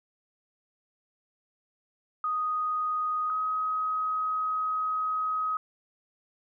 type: tone pair in turn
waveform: sine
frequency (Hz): 1244.5 / 1264.1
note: D#6 / D#6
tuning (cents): 0 / +27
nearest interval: unison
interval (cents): 27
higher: second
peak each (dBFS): -26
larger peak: neither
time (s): 2.24-3.3 / 3.3-5.57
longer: second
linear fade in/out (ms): 2
effects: none